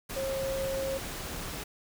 sine tone in noise, 538 Hz, C5, 48 cents sharp, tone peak -30 dBFS, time 0.16-0.98 s, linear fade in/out 10 ms, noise pink, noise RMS -38 dBFS, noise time 0.09-1.64 s, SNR +5 dB, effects none

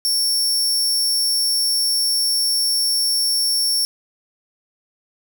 sawtooth tone, 5460 Hz, F8, 40 cents flat, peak -14 dBFS, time 0.05-3.85 s, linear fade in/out 0 ms, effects none

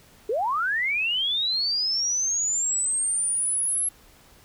sine linear sweep, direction up, 392 to 11175 Hz, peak -22 dBFS, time 0.29-3.89 s, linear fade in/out 5 ms, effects pink hiss -54 dBFS RMS until 4.44 s

